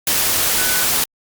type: tone in noise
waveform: sine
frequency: 1494 Hz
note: F#6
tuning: 16 cents sharp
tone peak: -24 dBFS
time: 0.58-0.84 s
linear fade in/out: 2 ms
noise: white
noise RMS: -17 dBFS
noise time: 0.07-1.04 s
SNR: -10 dB
effects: Opus 48 kbps